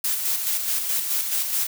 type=noise with tremolo; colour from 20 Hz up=blue; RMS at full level=-23 dBFS; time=0.04-1.67 s; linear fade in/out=5 ms; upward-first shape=square; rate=4.7 Hz; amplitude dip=40%; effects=none